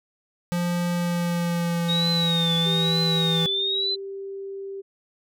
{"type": "tone with pitch glide", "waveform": "square", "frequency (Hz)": [174.61, 164.81], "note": ["F3", "E3"], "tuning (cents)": [0, 0], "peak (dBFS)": -23, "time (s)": [0.52, 3.46], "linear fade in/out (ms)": 0, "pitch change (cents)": -100, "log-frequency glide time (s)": [0.92, 3.02]}
{"type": "tone with vibrato", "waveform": "sine", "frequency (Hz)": 3744, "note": "A#7", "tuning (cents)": 7, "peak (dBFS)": -22, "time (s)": [1.88, 3.96], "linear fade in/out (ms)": 20, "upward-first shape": "triangle", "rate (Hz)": 1.1, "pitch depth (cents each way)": 140}
{"type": "tone", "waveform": "sine", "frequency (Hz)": 392, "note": "G4", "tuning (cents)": 0, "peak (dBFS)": -31, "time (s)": [2.65, 4.82], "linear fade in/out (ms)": 20}
{"effects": []}